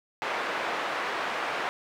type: band-pass noise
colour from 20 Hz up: pink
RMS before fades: -31 dBFS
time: 0.22-1.69 s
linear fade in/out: 0 ms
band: 640 to 2100 Hz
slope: 12 dB/octave
effects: none